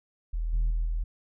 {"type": "tone with level steps", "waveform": "sine", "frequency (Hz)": 40.63, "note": "E1", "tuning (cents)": -24, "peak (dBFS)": [-26, -20, -23, -25], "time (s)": [0.33, 1.04], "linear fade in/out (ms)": 10, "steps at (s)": [0.53, 0.7, 0.85], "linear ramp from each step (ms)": 5, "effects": ["tanh soft clip ceiling -21 dBFS"]}